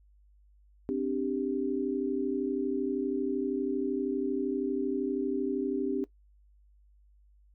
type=chord; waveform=sine; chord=C suspended second; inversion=none; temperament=just; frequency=261.6 / 294.3 / 392.4 Hz; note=C4 / D4 / G4; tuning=0 / +4 / +2 cents; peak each=-32 dBFS; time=0.89-6.04 s; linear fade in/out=0 ms; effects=noise-tail reverb RT60 0.1 s tail -18 dB re dry + added 50 Hz sine -58 dBFS peak until 7.54 s